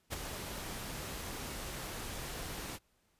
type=noise with ADSR envelope; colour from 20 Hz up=pink; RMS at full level=-36 dBFS; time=0.1-2.79 s; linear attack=33 ms; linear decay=12 ms; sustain=-6 dB; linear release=44 ms; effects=pink hiss -74 dBFS RMS until 3.19 s + resampled to 32000 Hz